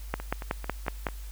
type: two click trains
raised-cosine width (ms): 0.5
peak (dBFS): -12 / -22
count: 6 / 5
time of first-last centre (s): 0.14-1.068 / 0.2-1.087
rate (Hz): 5.39 / 4.51
effects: added 50 Hz sine -37 dBFS peak until 1.31 s + white hiss -52 dBFS RMS until 1.31 s